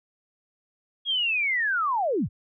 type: linear sweep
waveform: sine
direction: down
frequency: 3322 to 51.91 Hz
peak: -22 dBFS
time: 1.05-2.29 s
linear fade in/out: 50 ms
effects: none

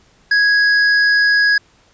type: tone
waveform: square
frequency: 1661.2 Hz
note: G#6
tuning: in tune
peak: -11 dBFS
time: 0.31-1.58 s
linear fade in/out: 5 ms
effects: pink hiss -53 dBFS RMS until 1.93 s + resampled to 16000 Hz

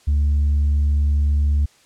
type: tone with tanh clipping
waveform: sine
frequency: 72.7 Hz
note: D2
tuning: 17 cents flat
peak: -15 dBFS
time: 0.07-1.66 s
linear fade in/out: 10 ms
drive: 1 dB
effects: white hiss -54 dBFS RMS until 1.85 s + low-pass 8000 Hz 12 dB/octave

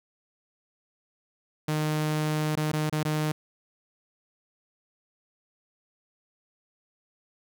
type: tone with dropouts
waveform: sawtooth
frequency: 153.4 Hz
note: D#3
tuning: 24 cents flat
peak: -21 dBFS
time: 1.68-3.32 s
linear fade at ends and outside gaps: 5 ms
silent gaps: 2.555-2.571 / 2.719-2.732 / 2.897-2.925 / 3.032-3.05 s
effects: none

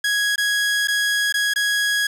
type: tone with dropouts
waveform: sawtooth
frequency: 1661.2 Hz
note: G#6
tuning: in tune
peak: -14 dBFS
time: 0.04-2.07 s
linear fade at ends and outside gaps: 5 ms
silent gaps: 0.359-0.379 / 0.874-0.882 / 1.325-1.34 / 1.538-1.559 s
effects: low-pass 11000 Hz 12 dB/octave + 7-bit

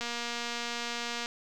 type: click train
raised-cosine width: 0.2 ms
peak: -18 dBFS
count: 297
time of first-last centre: 0.01-1.259 s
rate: 237 Hz
effects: none

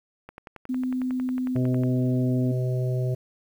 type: click train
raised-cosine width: 0.5 ms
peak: -25 dBFS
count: 18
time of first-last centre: 0.29-1.835 s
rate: 11 Hz
type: tone with pitch glide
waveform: sine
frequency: 255.1 to 253.3 Hz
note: C4 to B3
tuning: -44 to +44 cents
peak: -24 dBFS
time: 0.69-2.52 s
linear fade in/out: 10 ms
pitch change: -12 cents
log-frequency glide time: 0.94-2.28 s
type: harmonic tone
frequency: 126.8 Hz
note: B2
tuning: 46 cents sharp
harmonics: 1 / 3 / 4 / 5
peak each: -23 / -33 / -38 / -36 dBFS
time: 1.55-3.15 s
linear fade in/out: 10 ms
effects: 9-bit

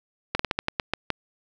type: slowing click train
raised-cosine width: 0.3 ms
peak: -7 dBFS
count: 9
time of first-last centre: 0.35-1.103 s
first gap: 44 ms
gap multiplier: 1.21
effects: none

